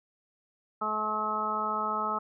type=harmonic tone; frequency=214.5 Hz; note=A3; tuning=44 cents flat; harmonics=1 / 2 / 3 / 4 / 5 / 6; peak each=-40 / -40 / -39 / -35 / -35 / -30 dBFS; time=0.81-2.19 s; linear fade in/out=10 ms; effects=none